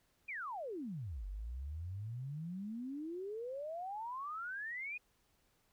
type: exponential two-way sweep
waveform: sine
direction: down then up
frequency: 2508 to 46.13 to 2508 Hz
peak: -40 dBFS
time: 0.28-4.98 s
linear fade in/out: 10 ms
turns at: 1.26 s
effects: pink hiss -75 dBFS RMS until 5.72 s